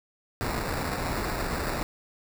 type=noise with sample-and-hold; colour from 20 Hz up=pink; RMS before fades=-30 dBFS; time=0.41-1.83 s; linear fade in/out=0 ms; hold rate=3150 Hz; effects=none